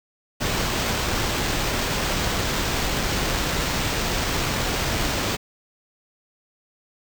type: noise with sample-and-hold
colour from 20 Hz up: pink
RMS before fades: -24 dBFS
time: 0.4-5.37 s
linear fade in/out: 20 ms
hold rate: 11025 Hz
effects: none